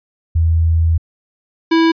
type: tone pair in turn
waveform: sine / square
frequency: 82 / 328 Hz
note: E2 / E4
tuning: -9 / -9 cents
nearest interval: 2 octaves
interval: 2400 cents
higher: second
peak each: -10 dBFS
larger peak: neither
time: 0.35-0.98 / 1.71-1.92 s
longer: first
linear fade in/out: 10 ms
effects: resampled to 11025 Hz